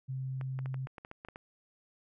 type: tone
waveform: sine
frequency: 131.6 Hz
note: C3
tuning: 10 cents sharp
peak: -34 dBFS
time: 0.08-0.87 s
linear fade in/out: 20 ms
type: clicks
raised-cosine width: 0.5 ms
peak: -30 dBFS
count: 11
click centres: 0.412 / 0.59 / 0.659 / 0.743 / 0.871 / 0.982 / 1.049 / 1.114 / 1.249 / 1.286 / 1.359 s
effects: none